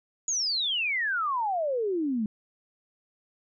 sine exponential sweep, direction down, 6900 to 205.5 Hz, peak -25 dBFS, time 0.28-2.26 s, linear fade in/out 2 ms, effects none

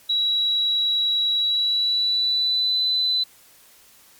sine tone with pitch glide, 3890 to 4009 Hz, B7 to B7, -27 to +25 cents, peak -18 dBFS, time 0.09-3.24 s, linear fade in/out 10 ms, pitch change +52 cents, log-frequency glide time 1.35-2.79 s, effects white hiss -52 dBFS RMS until 4.19 s + MP3 96 kbps

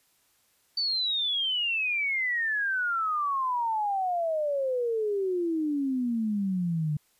sine exponential sweep, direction down, 4596 to 146.5 Hz, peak -25 dBFS, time 0.77-6.97 s, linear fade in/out 5 ms, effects white hiss -67 dBFS RMS until 7.19 s + resampled to 32000 Hz

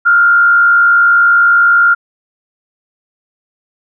sine tone with frequency modulation, 1400 Hz, F6, 4 cents sharp, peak -5 dBFS, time 0.05-1.95 s, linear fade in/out 20 ms, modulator 59.9 Hz, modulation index 0.6, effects none

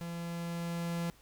45% pulse tone with level ramp, 170 Hz, F3, 46 cents flat, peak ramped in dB -38 to -32 dBFS, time 0.01-1.1 s, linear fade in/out 0 ms, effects added 50 Hz sine -63 dBFS peak until 1.21 s + pink hiss -62 dBFS RMS until 1.21 s

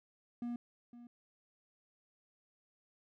triangle tone with echo, 239.4 Hz, A#3, 46 cents sharp, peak -35 dBFS, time 0.42-0.56 s, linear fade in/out 2 ms, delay 510 ms, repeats 1, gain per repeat -14 dB, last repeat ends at 1.07 s, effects none

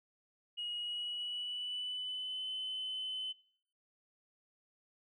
sine tone with pitch glide, 2893 to 3037 Hz, F#7 to F#7, -40 to +44 cents, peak -36 dBFS, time 0.57-3.33 s, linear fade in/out 20 ms, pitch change +84 cents, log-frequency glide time 0.77-2.46 s, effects noise-tail reverb RT60 0.6 s tail -22 dB re dry + tanh soft clip ceiling -33 dBFS

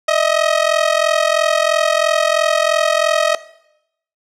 sawtooth ring-modulated tone, 631 Hz, D#5, 24 cents sharp, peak -6 dBFS, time 0.08-3.35 s, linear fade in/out 2 ms, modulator 21.5 Hz, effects noise-tail reverb RT60 0.8 s tail -18 dB re dry + low-pass 7000 Hz 12 dB/octave

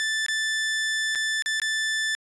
sawtooth tone with dropouts, 1760 Hz, A6, in tune, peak -20 dBFS, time 0-2.15 s, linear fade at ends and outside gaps 0 ms, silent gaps 0.263-0.284 / 1.15-1.156 / 1.422-1.46 / 1.599-1.618 s, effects resampled to 22050 Hz

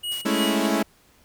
square tone with tremolo, 2900 Hz, F#7, 35 cents flat, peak -25 dBFS, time 0.03-0.67 s, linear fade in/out 10 ms, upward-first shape triangle, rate 3.1 Hz, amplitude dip 100%
white noise, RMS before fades -39 dBFS, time 0.11-0.22 s, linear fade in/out 10 ms
sawtooth chord, A major seventh, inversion third, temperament equal, 207.7 / 220 / 277.2 / 329.6 Hz, G#3 / A3 / C#4 / E4, 0 / 0 / 0 / 0 cents, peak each -22 dBFS, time 0.25-0.83 s, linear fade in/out 10 ms
effects pink hiss -58 dBFS RMS until 1.24 s

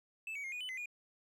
triangle tone with pitch steps, 2630 / 2263 / 2133 / 2462 / 3007 / 2042 / 2441 Hz, E7 / C#7 / C7 / D#7 / F#7 / C7 / D#7, -5 / +35 / +33 / -19 / +27 / -43 / -34 cents, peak -38 dBFS, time 0.27-0.858 s, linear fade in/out 2 ms, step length 84 ms, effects none

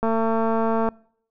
click train, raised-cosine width 1 ms, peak -10 dBFS, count 194, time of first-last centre 0.03-0.888 s, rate 225 Hz, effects noise-tail reverb RT60 0.6 s tail -25 dB re dry

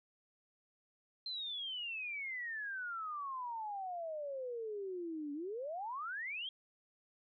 sine exponential two-way sweep, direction down then up, 4160 to 282.8 to 3305 Hz, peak -39 dBFS, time 1.26-6.49 s, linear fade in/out 2 ms, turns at 5.33 s, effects none

